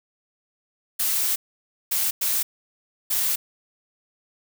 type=noise bursts at uneven times; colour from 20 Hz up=blue; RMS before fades=-23 dBFS; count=4; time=0.99-1.36 / 1.91-2.11 / 2.21-2.43 / 3.1-3.36 s; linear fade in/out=10 ms; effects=none